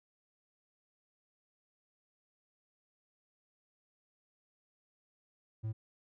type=tone; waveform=triangle; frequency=110 Hz; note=A2; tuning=in tune; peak=-32 dBFS; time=5.63-5.73 s; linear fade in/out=20 ms; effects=none